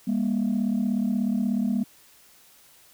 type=tone pair together; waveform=sine; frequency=203 / 239.6 Hz; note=G#3 / A#3; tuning=-39 / +48 cents; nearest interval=minor third; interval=287 cents; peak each=-23 dBFS; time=0.07-1.84 s; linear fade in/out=10 ms; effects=tanh soft clip ceiling -18 dBFS + white hiss -55 dBFS RMS until 2.93 s